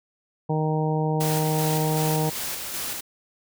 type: harmonic tone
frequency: 155.56 Hz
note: D#3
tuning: in tune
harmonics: 1 / 2 / 3 / 4 / 5 / 6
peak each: -23 / -31 / -28 / -34 / -31 / -33 dBFS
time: 0.49-2.3 s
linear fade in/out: 10 ms
type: noise with tremolo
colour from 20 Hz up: white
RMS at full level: -30 dBFS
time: 1.2-3.01 s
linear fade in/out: 10 ms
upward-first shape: square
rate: 2.6 Hz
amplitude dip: 30%
effects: none